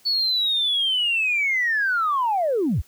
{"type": "linear sweep", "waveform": "sine", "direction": "down", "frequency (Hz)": [4464, 46.25], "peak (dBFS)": -18, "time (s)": [0.05, 2.82], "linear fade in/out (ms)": 20, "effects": ["tanh soft clip ceiling -14 dBFS", "white hiss -56 dBFS RMS until 2.87 s"]}